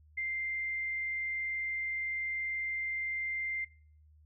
sine tone, 2093 Hz, C7, in tune, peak -32 dBFS, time 0.17-3.65 s, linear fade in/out 10 ms, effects noise-tail reverb RT60 0.5 s tail -24 dB re dry + added 76 Hz sine -58 dBFS peak until 4.25 s

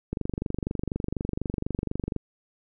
click train, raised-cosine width 3 ms, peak -15 dBFS, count 50, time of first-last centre 0.13-2.163 s, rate 24.1 Hz, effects none

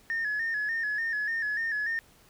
sine tone with vibrato, 1760 Hz, A6, in tune, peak -26 dBFS, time 0.1-1.99 s, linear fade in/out 0 ms, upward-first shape square, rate 3.4 Hz, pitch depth 61 cents each way, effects tanh soft clip ceiling -24 dBFS + pink hiss -59 dBFS RMS until 2.29 s

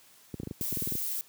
clicks, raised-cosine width 3 ms, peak -22 dBFS, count 12, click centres 0.342 / 0.4 / 0.433 / 0.473 / 0.511 / 0.612 / 0.726 / 0.772 / 0.823 / 0.874 / 0.922 / 0.953 s
violet noise, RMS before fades -33 dBFS, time 0.61-1.21 s, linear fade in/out 0 ms
effects white hiss -58 dBFS RMS until 1.28 s + high-pass 80 Hz 12 dB/octave

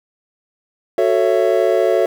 triangle chord, F# minor seventh, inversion none, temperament just, 370 / 444 / 555 / 666 Hz, F#4 / A4 / C#5 / E5, 0 / +16 / +2 / +18 cents, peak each -16 dBFS, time 0.98-2.06 s, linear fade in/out 2 ms, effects 7-bit

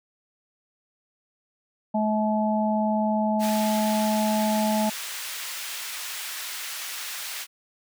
harmonic tone, 214.7 Hz, A3, 42 cents flat, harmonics 1 / 3 / 4, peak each -23 / -27 / -27 dBFS, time 1.94-4.9 s, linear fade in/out 10 ms
pink high-pass noise, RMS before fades -34 dBFS, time 3.39-7.47 s, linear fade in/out 50 ms, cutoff 1700 Hz, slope 12 dB/octave
effects none

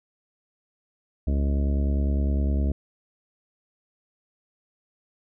harmonic tone, 69.9 Hz, C#2, 15 cents sharp, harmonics 1 / 2 / 3 / 4 / 5 / 6 / 7 / 8 / 9, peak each -21 / -35 / -31 / -34 / -40 / -43 / -45 / -47 / -41 dBFS, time 1.27-2.72 s, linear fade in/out 5 ms, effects none

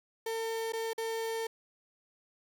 35% pulse tone with dropouts, 451.5 Hz, A4, 45 cents sharp, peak -31 dBFS, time 0.26-1.47 s, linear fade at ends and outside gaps 5 ms, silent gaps 0.723-0.733 / 0.933-0.979 s, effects none

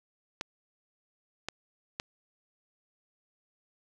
clicks, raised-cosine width 0.2 ms, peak -16 dBFS, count 3, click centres 0.411 / 1.486 / 1.999 s, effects none

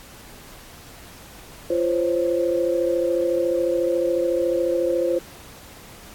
sine tone cluster, 344.9 / 517 / 551 Hz, F4 / C5 / C#5, -22 / -21 / -11 cents, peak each -23 / -21 / -27 dBFS, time 1.7-5.19 s, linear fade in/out 5 ms, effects pink hiss -44 dBFS RMS until 6.14 s + AAC 64 kbps

